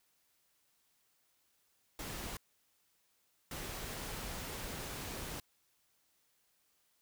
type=noise bursts at uneven times; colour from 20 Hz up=pink; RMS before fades=-43 dBFS; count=2; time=1.99-2.37 / 3.51-5.4 s; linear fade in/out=2 ms; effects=white hiss -75 dBFS RMS until 7.01 s